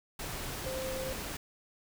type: tone in noise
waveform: sine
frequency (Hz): 523.3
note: C5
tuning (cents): 0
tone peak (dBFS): -36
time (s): 0.66-1.13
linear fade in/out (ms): 5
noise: pink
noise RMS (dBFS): -39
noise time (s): 0.19-1.37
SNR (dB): 0
effects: none